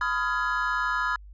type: chord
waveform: triangle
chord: F half-diminished seventh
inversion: second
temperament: just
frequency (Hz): 1005.8 / 1257.2 / 1396.9 / 1676.3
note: Cb6 / Eb6 / F6 / Ab6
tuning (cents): +31 / +18 / 0 / +16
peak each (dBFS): -28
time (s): 0.01-1.16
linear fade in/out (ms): 2
effects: added 50 Hz sine -43 dBFS peak until 1.33 s + resampled to 16000 Hz